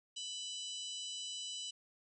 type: harmonic tone with a mistuned harmonic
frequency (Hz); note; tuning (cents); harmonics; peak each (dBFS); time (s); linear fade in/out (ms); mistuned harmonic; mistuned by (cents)
994; B5; +11; 3 / 4 / 5 / 6 / 7 / 8; -43 / -49 / -55 / -53 / -55 / -49; 0.16-1.71; 10; 6; -20
effects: none